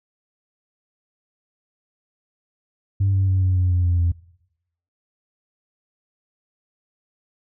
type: tone with pitch steps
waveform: sine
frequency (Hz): 98 / 96.15 / 94.33 / 92.55 / 90.81 / 89.09 / 87.41 / 85.76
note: G2 / G2 / F#2 / F#2 / F#2 / F2 / F2 / F2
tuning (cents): 0 / -33 / +34 / +1 / -32 / +35 / +2 / -31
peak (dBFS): -14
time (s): 3-4.12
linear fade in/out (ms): 10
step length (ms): 140
effects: noise-tail reverb RT60 0.8 s tail -22 dB re dry + tanh soft clip ceiling -13 dBFS